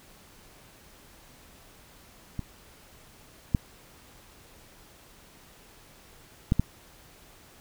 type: clicks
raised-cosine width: 5 ms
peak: -19 / -9 / -9 / -9 dBFS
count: 4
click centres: 2.393 / 3.548 / 6.521 / 6.596 s
effects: pink hiss -54 dBFS RMS until 7.6 s